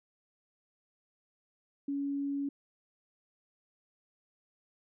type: tone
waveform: sine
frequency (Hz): 280.9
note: C#4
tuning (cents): +23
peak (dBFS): -31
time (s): 1.88-2.49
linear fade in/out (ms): 5
effects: none